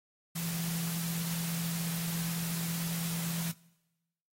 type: tone in noise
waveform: sine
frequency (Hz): 167.7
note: E3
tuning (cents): +30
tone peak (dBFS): -34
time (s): 0.35-3.52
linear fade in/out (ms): 10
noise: white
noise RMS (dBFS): -39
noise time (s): 0.35-3.52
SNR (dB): +2
effects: noise-tail reverb RT60 1.0 s tail -22 dB re dry + AAC 48 kbps